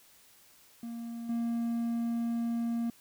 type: tone with level steps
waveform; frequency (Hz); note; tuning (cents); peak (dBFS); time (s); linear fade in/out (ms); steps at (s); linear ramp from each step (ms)
triangle; 233.1; A#3; 0; -35 / -27; 0.83-2.9; 2; 1.29; 5
effects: white hiss -60 dBFS RMS until 3 s